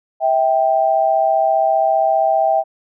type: tone pair together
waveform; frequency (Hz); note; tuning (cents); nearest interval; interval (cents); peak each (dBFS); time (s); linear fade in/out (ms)
sine; 648.9 / 784; E5 / G5; -27 / 0; minor third; 327; -15; 0.2-2.64; 50
effects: none

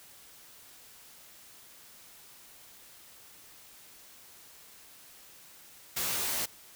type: noise with comb filter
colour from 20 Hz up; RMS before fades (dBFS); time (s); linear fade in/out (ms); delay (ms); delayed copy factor
white; -32; 5.96-6.46; 10; 16; +1
effects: white hiss -54 dBFS RMS until 6.75 s

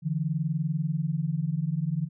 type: tone pair together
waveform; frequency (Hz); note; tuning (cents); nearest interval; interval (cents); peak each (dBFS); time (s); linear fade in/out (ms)
sine; 146.83 / 167.2; D3 / E3; 0 / +25; major second; 225; -28; 0.02-2.09; 50
effects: none

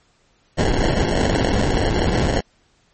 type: noise with sample-and-hold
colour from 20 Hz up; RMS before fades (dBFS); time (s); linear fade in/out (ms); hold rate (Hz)
pink; -18; 0.57-2.41; 20; 1225
effects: pink hiss -60 dBFS RMS until 2.93 s + MP3 32 kbps

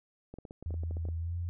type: clicks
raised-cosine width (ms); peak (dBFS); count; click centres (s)
2; -31; 12; 0.34 / 0.386 / 0.452 / 0.509 / 0.626 / 0.707 / 0.741 / 0.835 / 0.91 / 0.969 / 1.053 / 1.087
type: tone with pitch glide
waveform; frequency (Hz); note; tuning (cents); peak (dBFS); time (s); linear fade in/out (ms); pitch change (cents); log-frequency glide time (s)
sine; 82.41 to 86.56; E2 to F2; 0 to -15; -32; 0.66-1.49; 0; +85; 1.18-1.36
effects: none

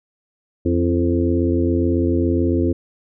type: harmonic tone with a mistuned harmonic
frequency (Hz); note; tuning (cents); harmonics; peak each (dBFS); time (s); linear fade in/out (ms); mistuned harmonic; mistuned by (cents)
87.2; F2; -2; 1 / 2 / 3 / 4 / 5 / 6; -20 / -32 / -20 / -20 / -26 / -29; 0.65-2.73; 10; 4; -46
effects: none

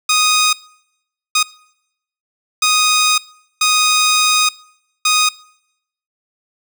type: tone bursts at uneven times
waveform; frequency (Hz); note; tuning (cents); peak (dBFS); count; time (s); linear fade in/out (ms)
10% pulse; 1244.5; D#6; 0; -3; 5; 0.09-0.53 / 1.35-1.43 / 2.62-3.18 / 3.61-4.49 / 5.05-5.29; 5
effects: noise-tail reverb RT60 0.8 s tail -23 dB re dry

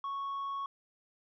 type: tone with tanh clipping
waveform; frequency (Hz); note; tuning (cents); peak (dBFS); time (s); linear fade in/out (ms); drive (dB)
sine; 1107; C#6; -3; -35; 0.04-0.66; 2; 2
effects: none

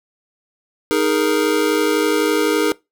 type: chord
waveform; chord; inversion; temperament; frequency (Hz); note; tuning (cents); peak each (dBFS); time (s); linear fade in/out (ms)
square; D# suspended fourth; none; just; 311.1 / 414.8 / 466.7; D#4 / G#4 / A#4; 0 / -2 / +2; -20; 0.91-2.72; 0
effects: noise-tail reverb RT60 0.2 s tail -22 dB re dry

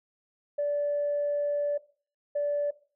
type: tone pair in turn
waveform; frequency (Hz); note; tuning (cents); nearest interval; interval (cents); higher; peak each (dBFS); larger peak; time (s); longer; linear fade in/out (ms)
sine; 581 / 581; D5 / D5; -19 / -19; unison; 0; neither; -24; neither; 0.58-1.78 / 2.35-2.71; first; 10
effects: noise-tail reverb RT60 0.4 s tail -17 dB re dry + tanh soft clip ceiling -21 dBFS

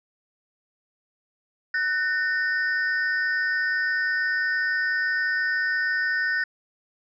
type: ring-modulated tone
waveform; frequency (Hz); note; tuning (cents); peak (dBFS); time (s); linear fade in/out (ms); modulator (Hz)
triangle; 1661.2; G#6; 0; -17; 1.74-6.44; 5; 163
effects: resampled to 16000 Hz

